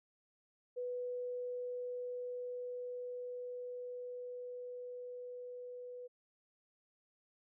sine tone with level ramp, 493.9 Hz, B4, in tune, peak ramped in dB -37 to -45 dBFS, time 0.76-6.08 s, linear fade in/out 20 ms, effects none

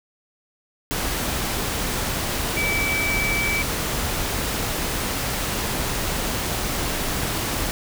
sine tone in noise, 2305 Hz, D7, 33 cents flat, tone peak -22 dBFS, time 2.57-3.62 s, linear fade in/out 0 ms, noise pink, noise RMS -25 dBFS, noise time 0.91-7.71 s, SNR 0 dB, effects none

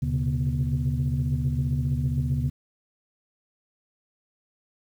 sine tone cluster, 75 / 124.1 / 132.4 / 139.3 / 239.3 Hz, D2 / B2 / C3 / C#3 / A#3, +37 / +9 / +21 / +9 / +46 cents, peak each -28 / -28 / -33 / -25 / -32 dBFS, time 0.02-2.5 s, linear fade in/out 10 ms, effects tanh soft clip ceiling -15 dBFS + 9-bit

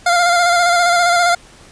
25% pulse tone with vibrato, 698.5 Hz, F5, in tune, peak -7 dBFS, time 0.06-1.35 s, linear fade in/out 5 ms, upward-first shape square, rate 15 Hz, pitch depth 25 cents each way, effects pink hiss -43 dBFS RMS until 1.71 s + resampled to 22050 Hz

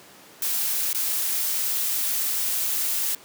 blue noise with dropouts, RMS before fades -25 dBFS, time 0.42-3.15 s, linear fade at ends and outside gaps 2 ms, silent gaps 0.931-0.946 s, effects pink hiss -48 dBFS RMS until 3.24 s + high-pass 200 Hz 12 dB/octave

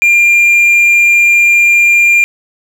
triangle tone, 2395 Hz, D7, 33 cents sharp, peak -3 dBFS, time 0.02-2.24 s, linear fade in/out 0 ms, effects none

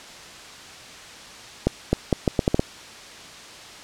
accelerating click train, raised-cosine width 2 ms, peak -4 dBFS, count 8, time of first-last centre 1.67-2.595 s, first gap 260 ms, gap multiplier 0.76, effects white hiss -41 dBFS RMS until 3.83 s + low-pass 6000 Hz 12 dB/octave

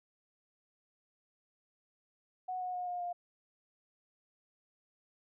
sine tone with pitch steps, 738 / 729.5 / 721.1 / 712.9 / 704.7 Hz, F#5 / F#5 / F#5 / F5 / F5, -5 / -25 / -45 / +35 / +15 cents, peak -35 dBFS, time 2.48-3.13 s, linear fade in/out 10 ms, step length 130 ms, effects none

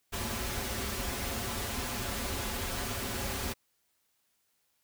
pink noise with comb filter, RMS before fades -35 dBFS, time 0.12-3.54 s, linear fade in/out 20 ms, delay 6.4 ms, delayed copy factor -0.7, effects white hiss -75 dBFS RMS until 4.83 s

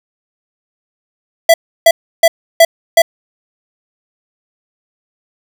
square tone bursts, 664 Hz, E5, 12 cents sharp, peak -3 dBFS, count 5, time 1.49-3.02 s, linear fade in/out 5 ms, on 50 ms, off 320 ms, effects none

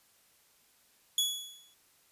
sawtooth tone with exponential decay, 3383 Hz, G#7, 31 cents sharp, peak -21 dBFS, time 1.18-1.74 s, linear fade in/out 2 ms, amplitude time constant 120 ms, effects white hiss -66 dBFS RMS until 2.11 s + resampled to 32000 Hz

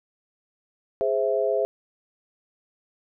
sine chord, Ab augmented, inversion none, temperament equal, 415.3 / 523.3 / 659.3 Hz, Ab4 / C5 / E5, 0 / 0 / 0 cents, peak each -25 dBFS, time 1.01-1.65 s, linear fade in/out 0 ms, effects none

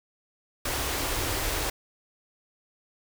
pink band-stop noise, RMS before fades -29 dBFS, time 0.65-1.7 s, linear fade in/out 5 ms, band 130 to 260 Hz, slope 48 dB/octave, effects none

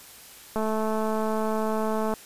click train, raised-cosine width 1 ms, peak -15 dBFS, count 345, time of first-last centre 0.56-2.138 s, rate 218 Hz, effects white hiss -47 dBFS RMS until 2.25 s + resampled to 32000 Hz

